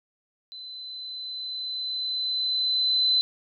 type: tone with level ramp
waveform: sine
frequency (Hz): 4033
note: B7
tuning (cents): +36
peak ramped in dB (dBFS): -38 to -18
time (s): 0.52-3.21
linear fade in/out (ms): 0
effects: none